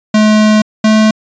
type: tone pair in turn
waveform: square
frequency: 214.2 / 216.8 Hz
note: A3 / A3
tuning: -46 / -25 cents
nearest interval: unison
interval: 21 cents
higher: second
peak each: -6 dBFS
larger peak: neither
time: 0.14-0.62 / 0.84-1.11 s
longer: first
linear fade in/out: 5 ms
effects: resampled to 16000 Hz